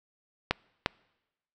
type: clicks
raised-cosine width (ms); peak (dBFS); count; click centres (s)
0.3; -8; 2; 0.51 / 0.861
effects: noise-tail reverb RT60 1.0 s tail -26 dB re dry